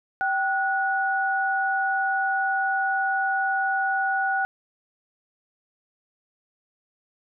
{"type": "tone pair together", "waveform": "sine", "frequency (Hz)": [775, 1463], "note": ["G5", "F#6"], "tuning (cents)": [-20, -20], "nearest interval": "major seventh", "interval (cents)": 1100, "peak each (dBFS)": -24, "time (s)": [0.21, 4.45], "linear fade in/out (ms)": 0, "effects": []}